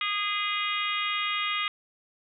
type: harmonic tone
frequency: 411.3 Hz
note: G#4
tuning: 17 cents flat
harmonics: 3 / 4 / 5 / 6 / 7 / 8 / 9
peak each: -31 / -43 / -32 / -34 / -35 / -35 / -38 dBFS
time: 0.01-1.68 s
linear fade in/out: 2 ms
effects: none